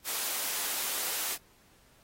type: high-pass noise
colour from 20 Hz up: white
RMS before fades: -33 dBFS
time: 0.04-1.38 s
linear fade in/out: 50 ms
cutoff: 380 Hz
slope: 12 dB/octave
effects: pink hiss -63 dBFS RMS until 2.03 s + AAC 48 kbps